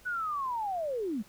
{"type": "linear sweep", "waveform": "sine", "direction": "down", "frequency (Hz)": [1500, 190], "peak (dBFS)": -30, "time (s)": [0.05, 1.23], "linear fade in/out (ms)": 20, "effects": ["pink hiss -58 dBFS RMS until 1.28 s"]}